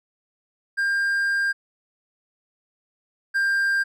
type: tone pair in turn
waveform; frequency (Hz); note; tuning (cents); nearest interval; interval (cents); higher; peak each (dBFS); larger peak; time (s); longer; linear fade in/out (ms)
triangle; 1600 / 1592.5; G6 / G6; +35 / +27; unison; 8; first; -18 / -17; second; 0.77-1.53 / 3.34-3.84; first; 20
effects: none